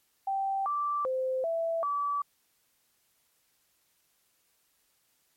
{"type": "tone with pitch steps", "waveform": "sine", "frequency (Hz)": [780, 1169, 519, 662, 1151], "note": ["G5", "D6", "C5", "E5", "D6"], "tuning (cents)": [-9, -8, -14, 7, -35], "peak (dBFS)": -27, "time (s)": [0.27, 2.22], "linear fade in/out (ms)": 5, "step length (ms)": 390, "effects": ["white hiss -71 dBFS RMS until 5.36 s", "MP3 64 kbps"]}